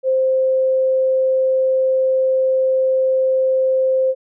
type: tone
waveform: sine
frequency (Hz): 523.3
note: C5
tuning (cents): 0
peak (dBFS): -13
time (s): 0.03-4.15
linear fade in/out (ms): 50
effects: none